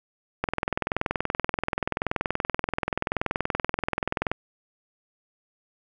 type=click train; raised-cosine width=0.5 ms; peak=-9 dBFS; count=82; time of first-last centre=0.44-4.316 s; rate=20.9 Hz; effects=none